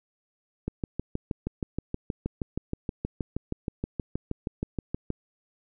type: click train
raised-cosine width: 3 ms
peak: -16 dBFS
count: 29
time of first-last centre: 0.68-5.103 s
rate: 6.33 Hz
effects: none